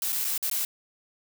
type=noise with dropouts; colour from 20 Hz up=blue; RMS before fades=-28 dBFS; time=0.02-0.65 s; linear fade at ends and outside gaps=1 ms; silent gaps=0.122-0.127 / 0.245-0.249 / 0.378-0.427 / 0.499-0.513 s; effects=none